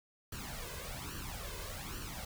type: noise with flanger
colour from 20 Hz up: pink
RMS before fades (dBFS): -43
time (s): 0.32-2.25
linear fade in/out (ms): 5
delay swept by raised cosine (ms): 0.68 to 1.98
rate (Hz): 1.2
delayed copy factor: +0.7
effects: none